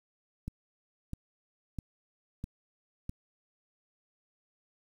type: click train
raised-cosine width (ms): 5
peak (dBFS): -24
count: 5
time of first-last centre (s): 0.48-3.094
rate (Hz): 1.53
effects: 9-bit